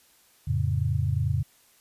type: chord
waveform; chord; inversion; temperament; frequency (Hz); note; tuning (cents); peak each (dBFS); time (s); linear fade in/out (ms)
sine; F augmented; none; equal; 87.31 / 110 / 138.59; F2 / A2 / C#3; 0 / 0 / 0; -27; 0.47-1.43; 10
effects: white hiss -60 dBFS RMS until 1.8 s + resampled to 32000 Hz